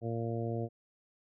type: harmonic tone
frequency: 115.5 Hz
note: A#2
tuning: 16 cents flat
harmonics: 1 / 2 / 3 / 4 / 5 / 6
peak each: -35 / -40 / -40 / -40 / -43 / -44 dBFS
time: 0.01-0.69 s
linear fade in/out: 50 ms
effects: none